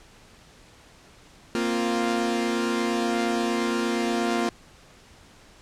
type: chord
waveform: sawtooth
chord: Bb suspended second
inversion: none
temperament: equal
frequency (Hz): 233.1 / 261.6 / 349.2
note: Bb3 / C4 / F4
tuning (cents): 0 / 0 / 0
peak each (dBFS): -22 / -27 / -23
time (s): 1.55-4.49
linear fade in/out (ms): 0
effects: pink hiss -52 dBFS RMS until 5.61 s + low-pass 8000 Hz 12 dB/octave